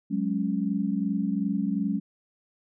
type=chord; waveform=sine; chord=F# suspended second; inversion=none; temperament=equal; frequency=185 / 207.7 / 277.2 Hz; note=F#3 / G#3 / C#4; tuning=0 / 0 / 0 cents; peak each=-29 / -27 / -30 dBFS; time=0.1-2 s; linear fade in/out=20 ms; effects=none